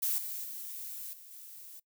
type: noise with level steps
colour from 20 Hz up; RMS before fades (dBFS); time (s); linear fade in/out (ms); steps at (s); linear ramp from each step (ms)
violet; -31 / -39 / -42 / -52 / -49; 0.02-1.8; 10; 0.18 / 0.44 / 1.13 / 1.31; 2
effects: noise-tail reverb RT60 0.1 s tail -21 dB re dry